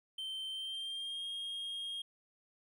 triangle tone with pitch glide, 3113 to 3245 Hz, G7 to G#7, -13 to -41 cents, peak -37 dBFS, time 0.18-2.02 s, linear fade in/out 5 ms, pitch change +72 cents, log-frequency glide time 0.5-1.25 s, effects none

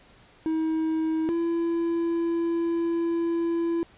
triangle tone pair in turn, 318.9 / 336.2 Hz, D#4 / E4, +43 / +34 cents, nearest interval minor second, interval 91 cents, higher second, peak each -21 dBFS, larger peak neither, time 0.46-1.29 / 1.29-3.83 s, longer second, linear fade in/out 0 ms, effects pink hiss -55 dBFS RMS until 3.97 s + resampled to 8000 Hz

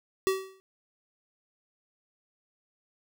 square tone with exponential decay, 382.1 Hz, G4, 44 cents flat, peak -21 dBFS, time 0.27-0.6 s, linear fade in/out 0 ms, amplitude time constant 71 ms, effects none

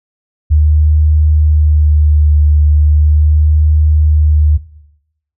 sine tone with vibrato, 75.6 Hz, D#2, 49 cents flat, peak -5 dBFS, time 0.5-4.58 s, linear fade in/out 20 ms, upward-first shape sine, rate 0.38 Hz, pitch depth 21 cents each way, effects noise-tail reverb RT60 0.8 s tail -17 dB re dry

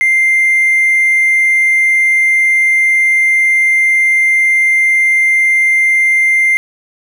triangle tone with hard clipping, 2094 Hz, C7, 1 cent sharp, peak -8 dBFS, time 0.01-6.57 s, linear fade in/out 0 ms, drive 4 dB, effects none

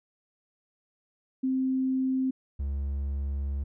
sine / triangle tone pair in turn, 261.6 / 69.61 Hz, C4 / C#2, 0 / +8 cents, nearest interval octave + major seventh, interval 2292 cents, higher first, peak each -24 / -26 dBFS, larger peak first, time 1.43-2.31 / 2.59-3.64 s, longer second, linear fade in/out 10 ms, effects none

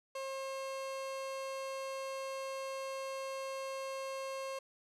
30% pulse tone, 536 Hz, C5, 42 cents sharp, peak -36 dBFS, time 0.15-4.59 s, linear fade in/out 5 ms, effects low-pass 10000 Hz 12 dB/octave

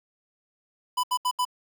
square tone bursts, 996 Hz, B5, 14 cents sharp, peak -23 dBFS, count 4, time 0.97-1.452 s, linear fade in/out 10 ms, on 65 ms, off 74 ms, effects 10-bit

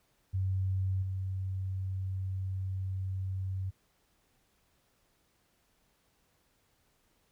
sine tone with level steps, 94.8 Hz, F#2, 43 cents sharp, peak -28 / -32 dBFS, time 0.33-3.71 s, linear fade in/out 20 ms, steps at 1.02 s, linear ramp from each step 10 ms, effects pink hiss -72 dBFS RMS until 7.31 s

